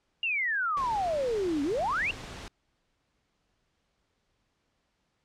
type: exponential two-way sweep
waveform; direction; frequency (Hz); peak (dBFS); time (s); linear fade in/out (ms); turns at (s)
sine; down then up; 2857 to 272.2 to 2857; -26; 0.23-2.11; 2; 1.63
type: noise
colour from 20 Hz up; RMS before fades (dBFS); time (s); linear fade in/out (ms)
pink; -42; 0.77-2.48; 0
effects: pink hiss -75 dBFS RMS until 5.24 s + low-pass 6000 Hz 12 dB/octave